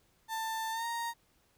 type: tone with pitch glide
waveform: 35% pulse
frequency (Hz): 890 to 932.1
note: A5 to A#5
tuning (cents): +20 to 0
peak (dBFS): -32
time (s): 0.28-1.14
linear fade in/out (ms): 50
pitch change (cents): +80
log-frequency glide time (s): 0.71-0.86
effects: pink hiss -70 dBFS RMS until 1.57 s